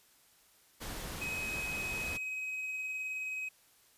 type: noise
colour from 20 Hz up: pink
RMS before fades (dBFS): -42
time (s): 0.8-2.18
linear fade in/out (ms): 20
type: tone with tremolo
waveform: triangle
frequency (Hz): 2534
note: D#7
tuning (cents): +31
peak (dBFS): -33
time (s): 1.21-3.49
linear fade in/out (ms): 10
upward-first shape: triangle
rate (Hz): 19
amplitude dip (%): 25
effects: white hiss -65 dBFS RMS until 3.97 s + resampled to 32000 Hz